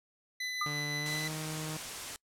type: tone with tremolo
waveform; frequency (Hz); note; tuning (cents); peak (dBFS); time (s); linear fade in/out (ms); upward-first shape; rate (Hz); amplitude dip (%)
25% pulse; 2004; B6; +25; -30; 0.4-1.28; 5; triangle; 5.8; 25
type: tone with exponential decay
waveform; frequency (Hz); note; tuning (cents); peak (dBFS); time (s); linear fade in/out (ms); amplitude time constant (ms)
sine; 1211; D#6; -47; -29; 0.61-0.83; 5; 47
type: tone with pitch glide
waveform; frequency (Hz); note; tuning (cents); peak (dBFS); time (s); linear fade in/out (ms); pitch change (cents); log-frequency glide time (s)
sawtooth; 147.6 to 155.93; D3 to D#3; +9 to +4; -33; 0.66-1.77; 2; +95; 0.98-1.27
type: noise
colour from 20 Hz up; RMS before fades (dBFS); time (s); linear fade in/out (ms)
white; -40; 1.06-2.16; 0
effects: noise-tail reverb RT60 0.1 s tail -24 dB re dry + low-pass 10000 Hz 12 dB/octave